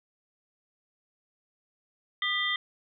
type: tone cluster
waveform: sine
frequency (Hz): 1221 / 1974 / 3190 / 3573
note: D#6 / B6 / G7 / A7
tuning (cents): -33 / -1 / +30 / +26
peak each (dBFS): -35 / -29 / -32 / -33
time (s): 2.22-2.56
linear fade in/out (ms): 2
effects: none